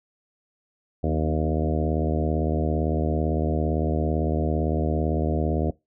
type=harmonic tone with a mistuned harmonic; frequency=77.78 Hz; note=D#2; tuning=in tune; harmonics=1 / 2 / 3 / 4 / 5 / 6 / 7 / 8 / 9; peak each=-25 / -28 / -30 / -31 / -32 / -33 / -33 / -34 / -35 dBFS; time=1.03-5.71 s; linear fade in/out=10 ms; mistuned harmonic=3; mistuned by=+40 cents; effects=noise-tail reverb RT60 0.2 s tail -21 dB re dry